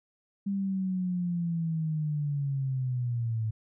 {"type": "linear sweep", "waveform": "sine", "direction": "down", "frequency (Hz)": [199.8, 108.5], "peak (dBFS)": -27, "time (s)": [0.46, 3.51], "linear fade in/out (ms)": 10, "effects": []}